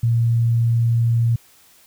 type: tone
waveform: sine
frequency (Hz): 116.54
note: A#2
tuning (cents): 0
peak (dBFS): -14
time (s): 0.03-1.36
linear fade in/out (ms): 5
effects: white hiss -52 dBFS RMS until 1.86 s